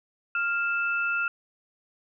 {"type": "tone pair together", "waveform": "sine", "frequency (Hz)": [1396.9, 2637], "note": ["F6", "E7"], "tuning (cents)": [0, 0], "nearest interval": "major seventh", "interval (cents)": 1100, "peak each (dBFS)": [-25, -30], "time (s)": [0.35, 1.28], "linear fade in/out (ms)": 2, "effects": []}